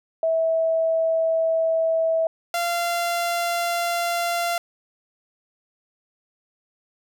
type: tone pair in turn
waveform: sine / sawtooth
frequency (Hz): 651 / 689.7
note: E5 / F5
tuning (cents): -22 / -22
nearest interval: minor second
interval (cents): 100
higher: second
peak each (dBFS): -18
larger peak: neither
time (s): 0.23-2.27 / 2.54-4.58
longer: neither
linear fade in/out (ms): 2
effects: none